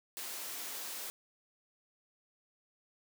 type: high-pass noise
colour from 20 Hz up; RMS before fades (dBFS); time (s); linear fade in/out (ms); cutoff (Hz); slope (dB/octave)
white; -42; 0.17-1.1; 0; 290; 12
effects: none